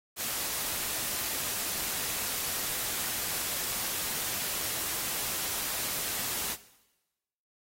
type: noise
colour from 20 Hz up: white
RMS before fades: -33 dBFS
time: 0.16-6.57 s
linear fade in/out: 50 ms
effects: noise-tail reverb RT60 1.0 s tail -17 dB re dry + AAC 48 kbps